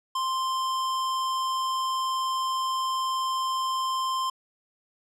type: tone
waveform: square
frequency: 1046.5 Hz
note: C6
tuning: in tune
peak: -26 dBFS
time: 0.15-4.3 s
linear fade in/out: 5 ms
effects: low-pass 9000 Hz 12 dB/octave

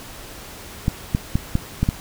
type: clicks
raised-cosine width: 5 ms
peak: -5 dBFS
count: 6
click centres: 0.881 / 1.149 / 1.355 / 1.554 / 1.83 / 1.889 s
effects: pink hiss -38 dBFS RMS until 2 s

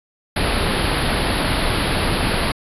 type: band-stop noise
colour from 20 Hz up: pink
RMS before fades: -19 dBFS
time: 0.36-2.52 s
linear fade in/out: 5 ms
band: 4800 to 10000 Hz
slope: 96 dB/octave
effects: resampled to 24000 Hz

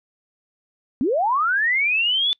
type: linear sweep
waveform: sine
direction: up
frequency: 224 to 3520 Hz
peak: -17 dBFS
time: 1.01-2.33 s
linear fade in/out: 0 ms
effects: noise-tail reverb RT60 0.1 s tail -25 dB re dry

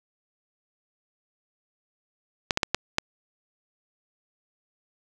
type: clicks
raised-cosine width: 0.2 ms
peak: -4 dBFS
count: 5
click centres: 2.508 / 2.574 / 2.632 / 2.746 / 2.984 s
effects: none

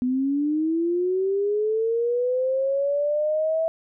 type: linear sweep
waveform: sine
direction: up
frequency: 246.9 to 655 Hz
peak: -20 dBFS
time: 0.02-3.68 s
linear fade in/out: 0 ms
effects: none

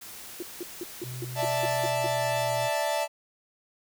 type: noise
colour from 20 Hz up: white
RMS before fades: -43 dBFS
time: 0.01-1.9 s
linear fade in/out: 10 ms
type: tone bursts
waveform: sine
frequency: 350 Hz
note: F4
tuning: 4 cents sharp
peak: -31 dBFS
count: 9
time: 0.4-2.065 s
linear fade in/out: 2 ms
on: 25 ms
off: 180 ms
type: tone with pitch glide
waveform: triangle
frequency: 125.8 to 121.3 Hz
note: B2 to B2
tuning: +32 to -31 cents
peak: -33 dBFS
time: 1.02-2.7 s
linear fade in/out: 50 ms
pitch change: -63 cents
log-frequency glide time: 1.89-2.5 s
type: chord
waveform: 45% pulse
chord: D suspended second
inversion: none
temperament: equal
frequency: 587.3 / 659.3 / 880 Hz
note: D5 / E5 / A5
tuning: 0 / 0 / 0 cents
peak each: -30 dBFS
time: 1.35-3.08 s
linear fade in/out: 50 ms
effects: none

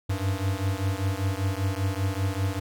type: beating tone pair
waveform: square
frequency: 94.5 / 99.6 Hz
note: F#2 / G2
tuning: +37 / +28 cents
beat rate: 5.1 Hz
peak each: -28 / -29 dBFS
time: 0.09-2.6 s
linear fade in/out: 10 ms
effects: none

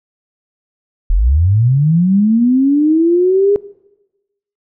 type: linear sweep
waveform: sine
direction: up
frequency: 35.87 to 411.7 Hz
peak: -8 dBFS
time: 1.1-3.56 s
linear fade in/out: 0 ms
effects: noise-tail reverb RT60 1.0 s tail -21 dB re dry

